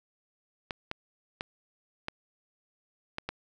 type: clicks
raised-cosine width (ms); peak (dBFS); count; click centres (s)
0.3; -17; 6; 0.708 / 0.914 / 1.409 / 2.084 / 3.184 / 3.29
effects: none